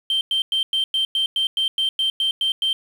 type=tone bursts; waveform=sine; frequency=3136 Hz; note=G7; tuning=in tune; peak=-16 dBFS; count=13; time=0.1-2.73 s; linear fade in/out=2 ms; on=110 ms; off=100 ms; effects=tanh soft clip ceiling -15 dBFS + 7-bit